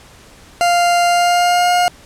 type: tone with pitch glide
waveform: 40% pulse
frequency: 698 to 712.3 Hz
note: F5 to F5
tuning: -1 to +34 cents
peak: -10 dBFS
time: 0.61-1.88 s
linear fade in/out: 0 ms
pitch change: +35 cents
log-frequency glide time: 1.06-1.72 s
effects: pink hiss -43 dBFS RMS until 2.05 s + low-pass 10000 Hz 12 dB/octave